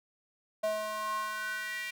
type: tone with high-pass filter sweep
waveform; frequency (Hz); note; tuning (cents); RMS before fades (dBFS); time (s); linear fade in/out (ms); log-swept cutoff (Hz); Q
square; 214.1; A3; -47; -35; 0.63-1.91; 10; 650 to 2200; 5
effects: none